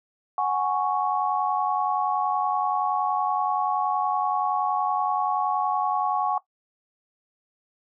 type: chord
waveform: sine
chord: F# suspended second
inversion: none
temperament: equal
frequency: 740 / 830.6 / 1108.7 Hz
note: F#5 / G#5 / C#6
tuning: 0 / 0 / 0 cents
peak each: -26 dBFS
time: 0.38-6.38 s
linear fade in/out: 2 ms
effects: noise-tail reverb RT60 0.1 s tail -17 dB re dry